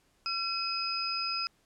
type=tone cluster; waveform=sine; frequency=1350 / 2548 / 5010 Hz; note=E6 / D#7 / D#8; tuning=+41 / +41 / +11 cents; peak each=-36 / -37 / -32 dBFS; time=0.26-1.47 s; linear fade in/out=0 ms; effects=pink hiss -69 dBFS RMS until 1.65 s + low-pass 11000 Hz 12 dB/octave